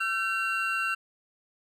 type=tone cluster; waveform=triangle; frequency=1345 / 1542 / 2743 Hz; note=E6 / G6 / F7; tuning=+34 / -29 / -32 cents; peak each=-29 dBFS; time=0-0.95 s; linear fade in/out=10 ms; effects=none